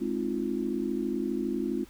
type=chord; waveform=sine; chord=F minor seventh; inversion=first; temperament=just; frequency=209.5 / 261.9 / 314.3 / 349.2 Hz; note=Ab3 / C4 / Eb4 / F4; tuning=+15 / +2 / +18 / 0 cents; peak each=-34 / -32 / -35 / -32 dBFS; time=0-1.85 s; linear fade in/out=20 ms; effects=added 50 Hz sine -53 dBFS peak until 1.89 s + pink hiss -56 dBFS RMS until 1.89 s